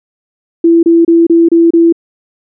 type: tone bursts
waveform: sine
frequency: 334.6 Hz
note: E4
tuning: 26 cents sharp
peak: -3 dBFS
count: 6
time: 0.64-1.925 s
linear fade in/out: 5 ms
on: 190 ms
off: 29 ms
effects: none